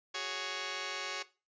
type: chord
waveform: 5% pulse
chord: F# suspended second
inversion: none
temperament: just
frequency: 370 / 416.2 / 555 Hz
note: F#4 / G#4 / C#5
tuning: 0 / +4 / +2 cents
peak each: -31 / -31 / -29 dBFS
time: 0.14-1.23 s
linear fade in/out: 10 ms
effects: noise-tail reverb RT60 0.3 s tail -17 dB re dry + resampled to 16000 Hz